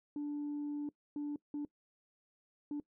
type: tone bursts at uneven times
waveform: sine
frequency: 292.5 Hz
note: D4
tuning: 7 cents flat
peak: -34 dBFS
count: 4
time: 0.16-0.89 / 1.16-1.36 / 1.54-1.65 / 2.71-2.8 s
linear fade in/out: 2 ms
effects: noise-tail reverb RT60 0.1 s tail -22 dB re dry + tanh soft clip ceiling -34 dBFS